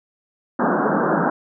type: band-pass noise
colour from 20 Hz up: pink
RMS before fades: -19 dBFS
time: 0.59-1.3 s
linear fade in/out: 5 ms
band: 160 to 1600 Hz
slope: 96 dB/octave
effects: none